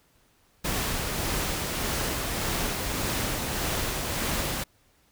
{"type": "noise with tremolo", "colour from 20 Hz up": "pink", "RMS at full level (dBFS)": -28, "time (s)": [0.64, 4.64], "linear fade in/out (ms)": 10, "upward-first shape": "sine", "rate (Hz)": 1.7, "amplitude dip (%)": 25, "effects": ["pink hiss -64 dBFS RMS until 5.11 s"]}